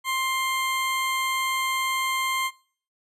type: tone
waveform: 20% pulse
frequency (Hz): 1053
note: C6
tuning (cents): +11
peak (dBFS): -19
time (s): 0.04-2.51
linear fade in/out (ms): 50
effects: noise-tail reverb RT60 0.5 s tail -21 dB re dry + resampled to 32000 Hz